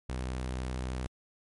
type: tone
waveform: sawtooth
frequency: 63.4 Hz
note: B1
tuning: 46 cents sharp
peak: -29 dBFS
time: 0.09-1.07 s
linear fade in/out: 5 ms
effects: MP3 48 kbps